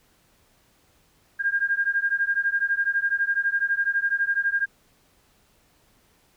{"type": "beating tone pair", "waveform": "sine", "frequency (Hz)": [1606, 1618], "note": ["G6", "G#6"], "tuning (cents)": [41, -46], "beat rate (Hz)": 12, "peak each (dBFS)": [-24, -24], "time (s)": [1.39, 4.66], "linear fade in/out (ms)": 20, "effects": ["pink hiss -62 dBFS RMS until 6.36 s"]}